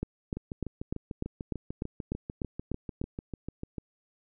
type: two click trains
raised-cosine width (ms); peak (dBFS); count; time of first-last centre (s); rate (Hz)
3; -23 / -18; 24 / 11; 0.37-3.782 / 0.03-3.015; 6.74 / 3.35
effects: none